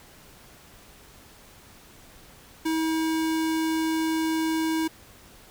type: tone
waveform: square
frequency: 320.5 Hz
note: E4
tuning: 49 cents flat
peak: -24 dBFS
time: 2.65-4.88 s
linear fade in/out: 10 ms
effects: pink hiss -51 dBFS RMS until 5.5 s